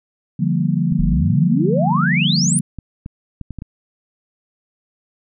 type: chord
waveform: sine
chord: G minor seventh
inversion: second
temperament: equal with one note detuned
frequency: 146.83 / 173.01 / 196 / 233.1 Hz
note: D3 / F3 / G3 / Bb3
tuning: 0 / -16 / 0 / 0 cents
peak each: -20 / -18 / -23 / -23 dBFS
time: 0.39-2.61 s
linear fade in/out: 10 ms
type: clicks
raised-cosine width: 5 ms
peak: -17 dBFS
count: 8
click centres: 0.923 / 1.132 / 2.787 / 3.061 / 3.413 / 3.507 / 3.587 / 3.621 s
type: exponential sweep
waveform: sine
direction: up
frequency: 34.86 to 9956 Hz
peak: -17 dBFS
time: 0.99-2.59 s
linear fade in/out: 0 ms
effects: none